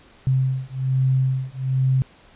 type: beating tone pair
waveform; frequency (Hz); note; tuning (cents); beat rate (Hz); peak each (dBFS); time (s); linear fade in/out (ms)
sine; 130.81 / 132.01; C3 / C3; 0 / +16; 1.2; -21 / -21; 0.27-2.02; 0
effects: pink hiss -51 dBFS RMS until 2.35 s + resampled to 8000 Hz